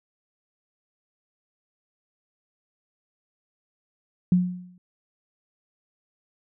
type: tone with exponential decay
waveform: sine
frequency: 180 Hz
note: F#3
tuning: 47 cents flat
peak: -13 dBFS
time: 4.32-4.78 s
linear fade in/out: 2 ms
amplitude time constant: 100 ms
effects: none